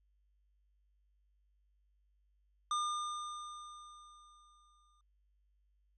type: tone with exponential decay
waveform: square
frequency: 1208 Hz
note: D6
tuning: 48 cents sharp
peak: -32 dBFS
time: 2.71-5.01 s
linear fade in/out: 2 ms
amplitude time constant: 500 ms
effects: added 50 Hz sine -70 dBFS peak until 5.97 s + resampled to 22050 Hz